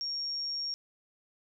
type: tone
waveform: sine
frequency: 5550 Hz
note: F8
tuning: 12 cents flat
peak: -32 dBFS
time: 0.01-0.74 s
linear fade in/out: 0 ms
effects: none